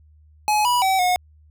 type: tone with pitch steps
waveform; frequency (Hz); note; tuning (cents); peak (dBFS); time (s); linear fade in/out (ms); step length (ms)
square; 845 / 977 / 764 / 725; G#5 / B5 / G5 / F#5; +30 / -19 / -45 / -35; -17; 0.48-1.16; 0; 170
effects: added 76 Hz sine -49 dBFS peak until 1.5 s